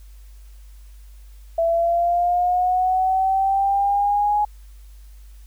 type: linear sweep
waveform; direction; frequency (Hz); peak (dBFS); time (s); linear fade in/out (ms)
sine; up; 663 to 837; -16; 1.58-4.45; 5
effects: added 50 Hz sine -40 dBFS peak until 5.46 s + white hiss -58 dBFS RMS until 5.46 s